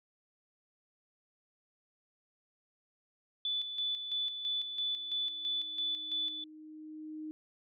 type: tone with tremolo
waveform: sine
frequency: 3480 Hz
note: A7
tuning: 20 cents flat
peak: -31 dBFS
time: 3.45-6.44 s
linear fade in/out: 2 ms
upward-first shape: square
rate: 3 Hz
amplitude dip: 55%
type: tone with exponential growth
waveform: sine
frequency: 309.6 Hz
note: D#4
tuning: 9 cents flat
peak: -38 dBFS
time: 4.45-7.31 s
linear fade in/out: 0 ms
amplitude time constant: 620 ms
effects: none